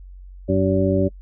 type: harmonic tone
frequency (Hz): 95.3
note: G2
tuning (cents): -48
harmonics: 1 / 2 / 3 / 4 / 6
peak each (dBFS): -22 / -22 / -22 / -22 / -22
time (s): 0.48-1.09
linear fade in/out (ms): 20
effects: noise-tail reverb RT60 0.1 s tail -26 dB re dry + added 46 Hz sine -37 dBFS peak until 1.21 s